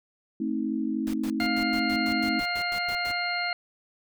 sine chord, A diminished, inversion none, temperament just, 220 / 264 / 316.8 Hz, A3 / C4 / Eb4, 0 / +16 / +31 cents, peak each -30 dBFS, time 0.4-2.4 s, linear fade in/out 5 ms
pink noise bursts, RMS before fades -41 dBFS, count 13, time 1.07-3.115 s, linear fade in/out 0 ms, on 65 ms, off 100 ms
harmonic tone, 704 Hz, F5, 14 cents sharp, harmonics 1 / 2 / 3 / 4 / 6, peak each -32 / -33 / -30 / -40 / -33 dBFS, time 1.4-3.53 s, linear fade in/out 2 ms
effects none

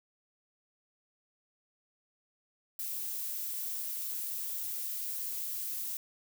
violet noise, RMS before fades -37 dBFS, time 2.79-5.97 s, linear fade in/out 2 ms, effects none

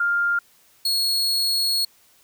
sine / 40% pulse tone pair in turn, 1401 / 4329 Hz, F6 / C#8, +5 / -42 cents, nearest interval octave + minor sixth, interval 1953 cents, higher second, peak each -18 / -18 dBFS, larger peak neither, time 0-0.39 / 0.85-1.85 s, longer second, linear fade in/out 5 ms, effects white hiss -57 dBFS RMS until 2.23 s

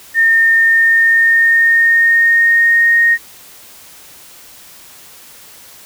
sine tone with pitch glide, 1822 to 1858.1 Hz, A#6 to A#6, -40 to -6 cents, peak -7 dBFS, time 0.14-3.18 s, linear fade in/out 50 ms, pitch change +34 cents, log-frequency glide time 0.62-3 s, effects white hiss -39 dBFS RMS until 5.85 s

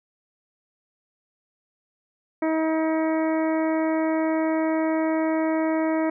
harmonic tone, 318.5 Hz, D#4, 41 cents sharp, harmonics 1 / 2 / 3 / 4 / 5 / 6 / 7, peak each -22 / -26 / -32 / -37 / -40 / -38 / -39 dBFS, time 2.42-6.1 s, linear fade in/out 5 ms, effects none

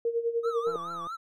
sine tone with tremolo, 465.1 Hz, A#4, 4 cents flat, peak -23 dBFS, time 0.05-0.76 s, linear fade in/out 2 ms, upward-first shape sine, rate 10 Hz, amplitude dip 75%
triangle tone with vibrato, 1244.5 Hz, D#6, in tune, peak -32 dBFS, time 0.43-1.17 s, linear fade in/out 20 ms, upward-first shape triangle, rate 4.6 Hz, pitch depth 180 cents each way
click train, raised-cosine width 1 ms, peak -32 dBFS, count 69, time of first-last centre 0.67-1.07 s, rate 170 Hz
effects none

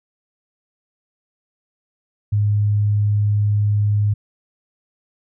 sine tone, 103.83 Hz, G#2, in tune, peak -14 dBFS, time 2.32-4.14 s, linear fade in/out 10 ms, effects none

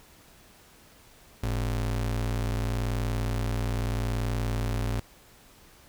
square ring-modulated tone, 79.7 Hz, D#2, 42 cents sharp, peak -24 dBFS, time 1.43-5 s, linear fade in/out 5 ms, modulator 30.4 Hz, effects pink hiss -55 dBFS RMS until 5.88 s

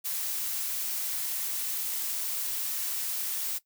blue noise, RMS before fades -32 dBFS, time 0.04-3.59 s, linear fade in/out 20 ms, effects noise-tail reverb RT60 0.1 s tail -17 dB re dry

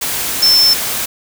sine tone in noise, 5320 Hz, E8, 15 cents sharp, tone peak -7 dBFS, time 0.42-0.74 s, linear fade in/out 10 ms, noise white, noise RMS -19 dBFS, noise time 0.01-1.06 s, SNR +9 dB, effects none

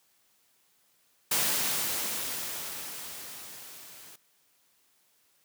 white noise with level ramp, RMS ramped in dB -26 to -50 dBFS, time 1.31-4.16 s, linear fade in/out 5 ms, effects white hiss -68 dBFS RMS until 5.44 s + high-pass 100 Hz 12 dB/octave

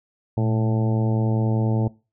harmonic tone with a mistuned harmonic, 110 Hz, A2, in tune, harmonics 1 / 2 / 3 / 4 / 5 / 6 / 7 / 8, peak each -20 / -26 / -30 / -32 / -34 / -36 / -37 / -38 dBFS, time 0.37-1.88 s, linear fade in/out 5 ms, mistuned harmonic 1, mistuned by +80 cents, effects noise-tail reverb RT60 0.3 s tail -21 dB re dry

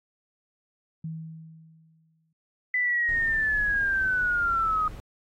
sine tone with exponential decay, 160.8 Hz, E3, 43 cents flat, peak -30 dBFS, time 1.04-2.33 s, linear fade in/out 5 ms, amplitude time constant 280 ms
sine linear sweep, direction down, 2004 to 1242 Hz, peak -22 dBFS, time 2.74-4.88 s, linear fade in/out 2 ms
brown noise, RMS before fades -39 dBFS, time 3.09-5 s, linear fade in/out 0 ms
effects AAC 48 kbps

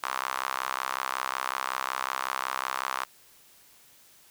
sawtooth tone with high-pass filter, 65.41 Hz, C2, in tune, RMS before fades -32 dBFS, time 0.03-3.05 s, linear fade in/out 5 ms, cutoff 1100 Hz, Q 3.3, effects white hiss -57 dBFS RMS until 4.3 s

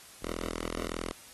5% pulse tone with notch filter, 41.57 Hz, E1, 15 cents sharp, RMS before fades -37 dBFS, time 0.22-1.12 s, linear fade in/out 10 ms, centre 120 Hz, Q 0.63, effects white hiss -52 dBFS RMS until 1.33 s + AAC 32 kbps

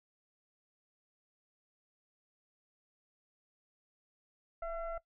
sine tone with frequency modulation, 666 Hz, E5, 18 cents sharp, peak -36 dBFS, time 4.62-4.98 s, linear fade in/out 5 ms, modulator 688 Hz, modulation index 0.9, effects noise-tail reverb RT60 0.1 s tail -19 dB re dry

